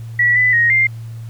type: tone with pitch steps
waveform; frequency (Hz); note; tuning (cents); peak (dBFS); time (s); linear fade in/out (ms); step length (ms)
sine; 1941 / 1997 / 1876 / 2102; B6 / B6 / A#6 / C7; -31 / +19 / +11 / +7; -10; 0.19-0.87; 5; 170
effects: added 114 Hz sine -27 dBFS peak until 1.29 s + pink hiss -49 dBFS RMS until 1.29 s